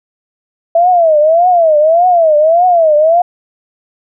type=tone with vibrato; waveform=sine; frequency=659.3 Hz; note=E5; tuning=in tune; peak=-5 dBFS; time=0.75-3.22 s; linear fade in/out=5 ms; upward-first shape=triangle; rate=1.7 Hz; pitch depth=200 cents each way; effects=none